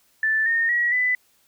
sine tone with pitch steps, 1760 / 1835.8 / 1914.9 / 1997.3 Hz, A6 / A#6 / A#6 / B6, 0 / -27 / +46 / +19 cents, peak -18 dBFS, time 0.23-1.15 s, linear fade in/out 2 ms, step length 230 ms, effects white hiss -62 dBFS RMS until 1.47 s

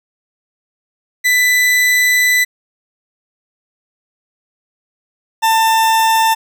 40% pulse tone pair in turn, 1992 / 893.8 Hz, B6 / A5, +14 / +27 cents, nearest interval octave + major second, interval 1387 cents, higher first, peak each -9 dBFS, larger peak neither, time 1.24-2.45 / 5.42-6.35 s, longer first, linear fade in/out 20 ms, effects none

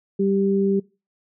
sine tone pair together, 196 / 393.2 Hz, G3 / G4, 0 / +5 cents, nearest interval octave, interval 1205 cents, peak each -20 dBFS, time 0.19-0.8 s, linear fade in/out 10 ms, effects noise-tail reverb RT60 0.3 s tail -23 dB re dry

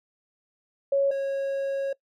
sine / triangle tone pair in turn, 554 / 548.3 Hz, C#5 / C#5, -1 / -19 cents, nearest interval unison, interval 18 cents, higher first, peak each -19 / -23 dBFS, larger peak first, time 0.92-1.11 / 1.11-1.93 s, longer second, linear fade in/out 5 ms, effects noise-tail reverb RT60 0.1 s tail -22 dB re dry

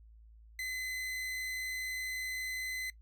40% pulse tone, 2033 Hz, B6, 50 cents sharp, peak -35 dBFS, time 0.59-2.9 s, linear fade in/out 2 ms, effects noise-tail reverb RT60 0.1 s tail -19 dB re dry + added 55 Hz sine -54 dBFS peak until 3.01 s

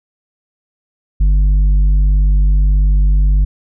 triangle tone with tanh clipping, 49.2 Hz, G1, 7 cents sharp, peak -9 dBFS, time 1.2-3.45 s, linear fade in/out 10 ms, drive 10 dB, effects none

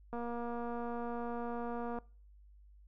click train, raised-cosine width 1 ms, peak -28 dBFS, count 441, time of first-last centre 0.13-1.987 s, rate 237 Hz, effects noise-tail reverb RT60 0.4 s tail -23 dB re dry + added 50 Hz sine -56 dBFS peak until 2.87 s

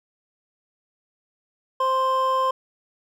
triangle tone pair together, 523.3 / 1046.6 Hz, C5 / C6, 0 / 0 cents, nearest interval octave, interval 1200 cents, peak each -23 / -18 dBFS, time 1.8-2.51 s, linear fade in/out 5 ms, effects none

